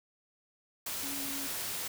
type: tone in noise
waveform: sine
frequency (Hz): 277.2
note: C#4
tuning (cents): 0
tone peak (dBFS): -42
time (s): 1.03-1.47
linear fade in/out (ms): 5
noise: white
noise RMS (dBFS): -37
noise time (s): 0.86-1.88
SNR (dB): -8
effects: none